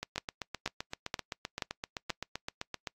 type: two click trains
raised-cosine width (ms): 0.2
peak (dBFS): -14 / -18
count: 5 / 23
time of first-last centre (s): 0.18-2.103 / 0.03-2.872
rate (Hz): 2.08 / 7.74
effects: noise-tail reverb RT60 0.1 s tail -25 dB re dry + AAC 64 kbps